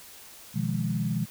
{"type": "chord", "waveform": "sine", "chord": "F half-diminished seventh", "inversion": "second", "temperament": "equal", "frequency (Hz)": [123.47, 155.56, 174.61, 207.7], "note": ["Cb3", "Eb3", "F3", "Ab3"], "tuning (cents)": [0, 0, 0, 0], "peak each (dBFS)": -31, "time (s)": [0.54, 1.26], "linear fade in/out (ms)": 20, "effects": ["white hiss -48 dBFS RMS until 1.3 s"]}